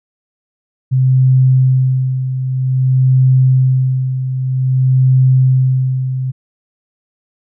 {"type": "tone with tremolo", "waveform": "sine", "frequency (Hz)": 130, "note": "C3", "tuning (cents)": -11, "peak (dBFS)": -6, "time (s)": [0.91, 6.32], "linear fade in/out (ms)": 20, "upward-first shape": "sine", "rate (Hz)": 0.52, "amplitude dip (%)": 65, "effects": []}